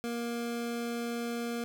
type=tone; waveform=25% pulse; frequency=235.6 Hz; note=A#3; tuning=19 cents sharp; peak=-29 dBFS; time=0.04-1.64 s; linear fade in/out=0 ms; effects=none